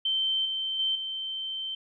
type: tone with level steps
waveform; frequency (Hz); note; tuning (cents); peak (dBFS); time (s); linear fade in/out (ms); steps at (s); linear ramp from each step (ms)
sine; 3107; G7; -16; -24 / -28 / -24 / -31; 0.05-1.75; 5; 0.45 / 0.79 / 0.95; 5
effects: none